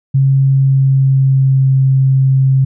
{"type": "tone with pitch glide", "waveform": "sine", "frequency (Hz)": [135.6, 133.58], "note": ["C#3", "C3"], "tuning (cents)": [-38, 36], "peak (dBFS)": -7, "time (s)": [0.14, 2.65], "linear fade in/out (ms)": 10, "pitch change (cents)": -26, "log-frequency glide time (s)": [0.43, 1.71], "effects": []}